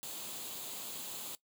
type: noise with comb filter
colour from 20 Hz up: white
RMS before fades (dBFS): -43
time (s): 0.03-1.35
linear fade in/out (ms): 0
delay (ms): 0.27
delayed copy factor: +0.55
effects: noise-tail reverb RT60 0.1 s tail -18 dB re dry + high-pass 150 Hz 12 dB/octave